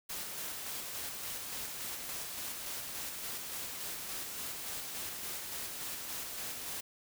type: noise with tremolo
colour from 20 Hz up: white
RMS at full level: -40 dBFS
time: 0.09-6.81 s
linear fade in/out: 10 ms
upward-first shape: square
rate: 3.5 Hz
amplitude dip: 25%
effects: none